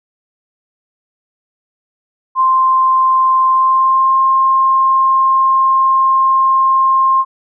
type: tone with pitch glide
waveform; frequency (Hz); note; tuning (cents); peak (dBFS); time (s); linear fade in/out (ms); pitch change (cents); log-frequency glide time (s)
sine; 1046.5 to 1061.1; C6 to C6; 0 to +24; -8; 2.35-7.25; 50; +24; 3.5-4.18
effects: none